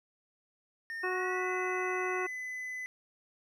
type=tone with pitch glide; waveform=triangle; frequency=1823 to 2011 Hz; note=A#6 to B6; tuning=-39 to +31 cents; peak=-35 dBFS; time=0.9-2.86 s; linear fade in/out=0 ms; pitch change=+170 cents; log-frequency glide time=1.01-1.5 s
type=harmonic tone; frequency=367.7 Hz; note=F#4; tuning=11 cents flat; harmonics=1 / 2 / 3 / 4 / 5 / 7; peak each=-34 / -40 / -38 / -40 / -45 / -43 dBFS; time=1.03-2.27 s; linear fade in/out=10 ms
effects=none